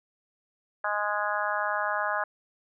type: harmonic tone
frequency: 207.7 Hz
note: G#3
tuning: in tune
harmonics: 3 / 4 / 5 / 6 / 7 / 8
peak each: -33 / -33 / -33 / -33 / -33 / -33 dBFS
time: 0.84-2.24 s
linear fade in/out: 5 ms
effects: none